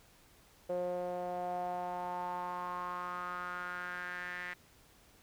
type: tone with band-pass filter sweep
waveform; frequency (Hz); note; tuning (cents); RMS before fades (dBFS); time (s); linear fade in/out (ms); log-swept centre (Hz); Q
sawtooth; 178.5; F3; +38; -39; 0.69-4.54; 10; 530 to 1900; 5.4
effects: pink hiss -63 dBFS RMS until 5.22 s